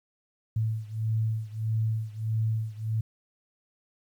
sine beating tone pair, 110 / 111.6 Hz, A2 / A2, 0 / +25 cents, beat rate 1.6 Hz, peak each -28 / -30 dBFS, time 0.56-3.01 s, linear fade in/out 5 ms, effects 10-bit

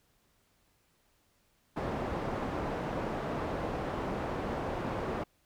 white low-pass noise, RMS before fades -35 dBFS, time 1.76-5.24 s, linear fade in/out 10 ms, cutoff 730 Hz, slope 12 dB/octave, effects pink hiss -71 dBFS RMS until 5.45 s

